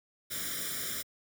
white noise with comb filter, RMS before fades -36 dBFS, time 0.3-1.03 s, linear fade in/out 20 ms, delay 0.56 ms, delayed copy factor +0.95, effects high-pass 80 Hz 12 dB/octave

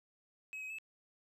triangle tone with pitch steps, 2557 / 2535 / 2608 Hz, D#7 / D#7 / E7, +47 / +32 / -19 cents, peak -40 dBFS, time 0.53-0.785 s, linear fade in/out 0 ms, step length 85 ms, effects none

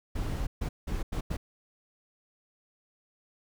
brown noise bursts at uneven times, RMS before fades -31 dBFS, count 5, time 0.15-0.47 / 0.61-0.69 / 0.87-1.03 / 1.12-1.21 / 1.3-1.37 s, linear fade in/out 10 ms, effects none

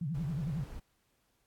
sine tone with vibrato, 151.7 Hz, D#3, 44 cents flat, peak -32 dBFS, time 0.01-0.64 s, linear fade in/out 5 ms, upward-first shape triangle, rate 11 Hz, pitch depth 300 cents each way
brown noise, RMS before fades -45 dBFS, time 0.14-0.8 s, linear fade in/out 10 ms
effects pink hiss -75 dBFS RMS until 1.46 s + AAC 64 kbps

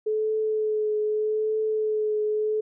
sine tone with vibrato, 430 Hz, A4, 40 cents flat, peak -22 dBFS, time 0.06-2.61 s, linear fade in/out 10 ms, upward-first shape triangle, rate 0.81 Hz, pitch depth 23 cents each way, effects none

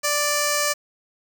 5% pulse tone with notch filter, 587.3 Hz, D5, in tune, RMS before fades -22 dBFS, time 0.03-0.74 s, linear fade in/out 20 ms, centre 3400 Hz, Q 1.3, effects 8-bit

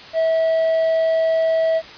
triangle tone, 649 Hz, E5, 27 cents flat, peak -13 dBFS, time 0.13-1.82 s, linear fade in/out 50 ms, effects white hiss -38 dBFS RMS until 1.97 s + resampled to 11025 Hz

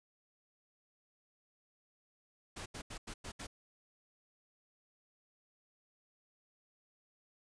pink noise bursts at uneven times, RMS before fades -45 dBFS, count 6, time 2.56-2.66 / 2.74-2.82 / 2.9-2.98 / 3.07-3.14 / 3.24-3.32 / 3.39-3.47 s, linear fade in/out 10 ms, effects resampled to 22050 Hz

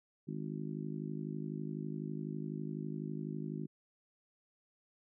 harmonic tone, 52 Hz, G#1, 3 cents sharp, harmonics 3 / 4 / 5 / 6 / 7, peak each -41 / -43 / -45 / -47 / -48 dBFS, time 0.27-3.67 s, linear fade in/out 20 ms, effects none

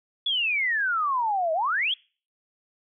sine exponential two-way sweep, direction down then up, 3455 to 622.3 to 3455 Hz, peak -22 dBFS, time 0.26-1.94 s, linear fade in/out 5 ms, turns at 1.53 s, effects noise-tail reverb RT60 0.4 s tail -26 dB re dry

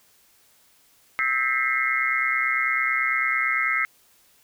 sine tone cluster, 1303 / 1589 / 1822 / 2002 / 2131 Hz, E6 / G6 / A#6 / B6 / C7, -20 / +23 / -40 / +23 / +31 cents, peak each -27 / -30 / -33 / -26 / -24 dBFS, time 1.19-3.85 s, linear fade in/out 0 ms, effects white hiss -59 dBFS RMS until 4.43 s

